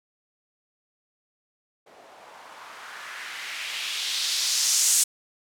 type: noise with low-pass filter sweep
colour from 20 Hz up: violet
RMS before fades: -28 dBFS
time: 1.86-5.04 s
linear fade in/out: 10 ms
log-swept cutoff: 560 to 7900 Hz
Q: 1.8
effects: none